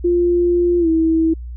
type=tone with pitch glide; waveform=sine; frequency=349.2 to 323.9 Hz; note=F4 to E4; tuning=0 to -30 cents; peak=-12 dBFS; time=0.04-1.34 s; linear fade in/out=10 ms; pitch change=-130 cents; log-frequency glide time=0.79-0.88 s; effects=added 60 Hz sine -27 dBFS peak until 1.56 s